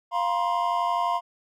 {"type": "chord", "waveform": "triangle", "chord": "F suspended fourth", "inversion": "none", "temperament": "equal with one note detuned", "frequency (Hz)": [698.5, 954.7, 1046.5], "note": ["F5", "Bb5", "C6"], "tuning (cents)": [0, 41, 0], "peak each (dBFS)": -25, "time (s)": [0.11, 1.21], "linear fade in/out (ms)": 50, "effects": []}